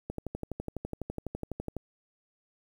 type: click train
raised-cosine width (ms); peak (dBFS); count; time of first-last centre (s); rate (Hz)
2; -21; 21; 0.1-1.767; 12
effects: 9-bit